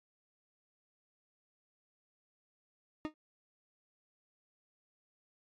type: tone with exponential decay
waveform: 40% pulse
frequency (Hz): 308.1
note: D#4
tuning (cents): -17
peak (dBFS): -30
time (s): 3.05-3.14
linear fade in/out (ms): 0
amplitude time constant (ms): 18
effects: low-pass 3000 Hz 12 dB/octave + AAC 64 kbps